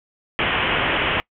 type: low-pass noise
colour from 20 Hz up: white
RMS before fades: -21 dBFS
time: 0.39-1.2 s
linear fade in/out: 0 ms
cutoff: 3200 Hz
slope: 96 dB/octave
effects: noise-tail reverb RT60 0.1 s tail -24 dB re dry